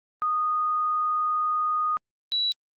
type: tone pair in turn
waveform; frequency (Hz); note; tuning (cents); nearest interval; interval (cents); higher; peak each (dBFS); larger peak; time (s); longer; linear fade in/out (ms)
sine; 1236 / 3924; D#6 / B7; -12 / -12; octave + minor sixth; 2000; second; -22; neither; 0.22-1.97 / 2.32-2.52; first; 0
effects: Opus 24 kbps